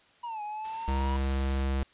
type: exponential two-way sweep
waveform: triangle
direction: down then up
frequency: 974 to 830.6 to 974 Hz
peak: -32 dBFS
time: 0.23-1.17 s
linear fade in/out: 10 ms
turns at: 0.42 s
type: noise with tremolo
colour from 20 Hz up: white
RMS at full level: -46 dBFS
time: 0.64-1.64 s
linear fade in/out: 10 ms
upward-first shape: triangle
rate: 12 Hz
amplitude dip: 25%
type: tone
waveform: square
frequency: 67.3 Hz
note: C2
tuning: 49 cents sharp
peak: -27 dBFS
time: 0.88-1.83 s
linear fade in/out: 0 ms
effects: white hiss -61 dBFS RMS until 1.93 s + resampled to 8000 Hz